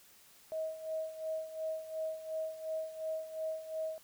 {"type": "tone with tremolo", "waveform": "sine", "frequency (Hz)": 635, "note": "D#5", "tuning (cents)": 35, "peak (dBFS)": -33, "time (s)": [0.52, 3.98], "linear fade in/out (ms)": 0, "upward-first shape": "sine", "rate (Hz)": 2.8, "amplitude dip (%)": 75, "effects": ["white hiss -61 dBFS RMS until 4.03 s"]}